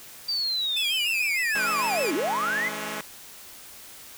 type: linear two-way sweep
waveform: sine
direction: down then up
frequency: 4699 to 261.6 to 2113 Hz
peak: -24 dBFS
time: 0.28-2.69 s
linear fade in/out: 10 ms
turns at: 2.14 s
type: tone with vibrato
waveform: sawtooth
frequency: 2501 Hz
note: D#7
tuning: 8 cents sharp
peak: -25 dBFS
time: 0.76-2.11 s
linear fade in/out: 10 ms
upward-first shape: sine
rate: 6.6 Hz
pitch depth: 96 cents each way
type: chord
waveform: 5% pulse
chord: C# minor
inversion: first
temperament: equal with one note detuned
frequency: 164.81 / 213 / 277.2 Hz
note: E3 / G#3 / C#4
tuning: 0 / +44 / 0 cents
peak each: -27 / -22 / -25 dBFS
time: 1.55-3.01 s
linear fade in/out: 2 ms
effects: white hiss -45 dBFS RMS until 4.17 s